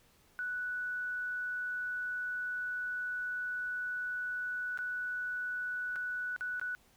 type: tone with dropouts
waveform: sine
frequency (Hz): 1480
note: F#6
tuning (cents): 0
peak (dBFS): -34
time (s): 0.39-6.75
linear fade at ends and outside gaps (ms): 0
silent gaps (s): 4.775-4.789 / 5.958-5.962 / 6.363-6.409 / 6.597-6.614
effects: pink hiss -66 dBFS RMS until 6.96 s